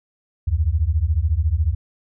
sine beating tone pair, 72 / 86 Hz, D2 / F2, -34 / -26 cents, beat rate 14 Hz, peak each -19 dBFS, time 0.47-1.75 s, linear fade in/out 10 ms, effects none

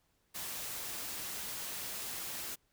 white noise, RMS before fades -41 dBFS, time 0.34-2.56 s, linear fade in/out 20 ms, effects pink hiss -75 dBFS RMS until 2.72 s

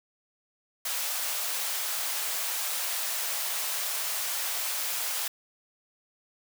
white high-pass noise, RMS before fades -31 dBFS, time 0.85-5.28 s, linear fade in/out 5 ms, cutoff 560 Hz, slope 24 dB/octave, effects none

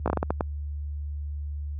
slowing click train, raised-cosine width 1 ms, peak -10 dBFS, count 8, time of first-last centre 0.06-0.408 s, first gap 17 ms, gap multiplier 1.35, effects added 73 Hz sine -26 dBFS peak until 1.79 s + high-pass 80 Hz 12 dB/octave

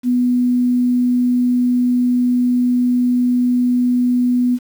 sine tone with quantisation, 246.9 Hz, B3, in tune, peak -12 dBFS, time 0.03-4.59 s, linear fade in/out 50 ms, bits 7, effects none

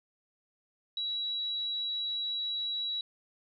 sine tone, 3898 Hz, B7, 23 cents flat, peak -31 dBFS, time 0.97-3.01 s, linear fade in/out 2 ms, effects none

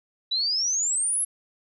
sine exponential sweep, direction up, 3883 to 11175 Hz, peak -22 dBFS, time 0.31-1.25 s, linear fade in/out 10 ms, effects none

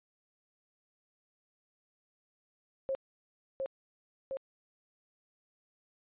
sine tone with echo, 537 Hz, C5, 45 cents sharp, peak -30 dBFS, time 2.89-2.95 s, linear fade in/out 0 ms, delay 710 ms, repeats 2, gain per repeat -2 dB, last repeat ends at 4.37 s, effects resampled to 8000 Hz

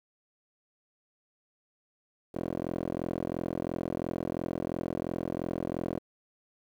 10% pulse tone with band-pass filter, 42.91 Hz, F1, 30 cents flat, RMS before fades -34 dBFS, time 2.34-5.99 s, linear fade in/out 10 ms, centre 420 Hz, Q 2.9, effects 10-bit

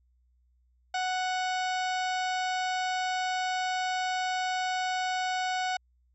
harmonic tone, 740 Hz, F#5, in tune, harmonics 1 / 2 / 3 / 4 / 5 / 6 / 7 / 8 / 10, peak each -29 / -35 / -39 / -41 / -43 / -45 / -46 / -47 / -49 dBFS, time 0.94-5.77 s, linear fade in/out 5 ms, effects added 61 Hz sine -64 dBFS peak until 6.14 s

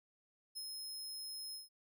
sawtooth tone with ADSR envelope, 5150 Hz, E8, 41 cents flat, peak -39 dBFS, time 0.55-1.69 s, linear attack 22 ms, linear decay 52 ms, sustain -2 dB, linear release 150 ms, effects none

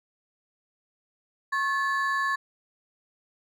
triangle ring-modulated tone, 1411 Hz, F6, 17 cents sharp, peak -19 dBFS, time 1.52-2.36 s, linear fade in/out 10 ms, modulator 318 Hz, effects none

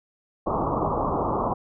white low-pass noise, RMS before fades -25 dBFS, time 0.46-1.54 s, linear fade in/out 10 ms, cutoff 1200 Hz, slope 96 dB/octave, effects none

